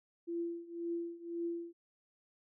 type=tone with tremolo; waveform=sine; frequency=340 Hz; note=F4; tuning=46 cents flat; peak=-33 dBFS; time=0.27-1.73 s; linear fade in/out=20 ms; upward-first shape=triangle; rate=1.9 Hz; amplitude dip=90%; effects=none